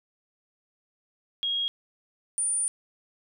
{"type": "tone pair in turn", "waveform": "sine", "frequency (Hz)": [3278, 9272], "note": ["G#7", "D9"], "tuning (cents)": [-23, -23], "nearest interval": "octave + tritone", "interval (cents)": 1800, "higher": "second", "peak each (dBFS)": [-25, -24], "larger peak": "second", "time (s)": [[1.43, 1.68], [2.38, 2.68]], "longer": "second", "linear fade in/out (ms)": 0, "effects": []}